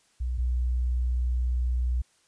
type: tone pair in turn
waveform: sine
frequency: 61.74 / 61.49 Hz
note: B1 / B1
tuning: 0 / -7 cents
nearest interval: unison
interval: 7 cents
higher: first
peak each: -26 / -23 dBFS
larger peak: second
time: 0.2-0.38 / 0.38-2.02 s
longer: second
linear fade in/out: 10 ms
effects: white hiss -65 dBFS RMS until 2.27 s + resampled to 22050 Hz